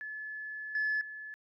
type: tone with level steps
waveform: sine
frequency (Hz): 1722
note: A6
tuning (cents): -38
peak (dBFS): -38 / -27 / -41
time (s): 0.01-1.34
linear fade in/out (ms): 0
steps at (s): 0.75 / 1.01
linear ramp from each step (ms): 2
effects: tanh soft clip ceiling -25 dBFS